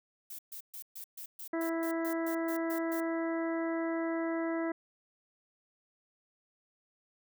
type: noise bursts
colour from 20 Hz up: violet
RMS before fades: -44 dBFS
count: 13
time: 0.3-3.004 s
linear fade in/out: 5 ms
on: 88 ms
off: 130 ms
type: harmonic tone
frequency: 329.6 Hz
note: E4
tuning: in tune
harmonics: 1 / 2 / 3 / 4 / 5 / 6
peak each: -32 / -37 / -44 / -45 / -46 / -45 dBFS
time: 1.53-4.72 s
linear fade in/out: 5 ms
effects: none